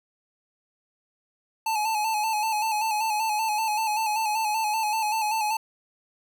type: tone with vibrato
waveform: square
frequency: 866 Hz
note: A5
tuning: 28 cents flat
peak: -24 dBFS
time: 1.66-5.57 s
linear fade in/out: 5 ms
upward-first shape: square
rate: 5.2 Hz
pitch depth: 44 cents each way
effects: none